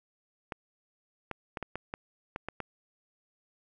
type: clicks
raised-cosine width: 0.5 ms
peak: -20 dBFS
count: 9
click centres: 0.522 / 1.313 / 1.572 / 1.627 / 1.756 / 1.939 / 2.361 / 2.486 / 2.603 s
effects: none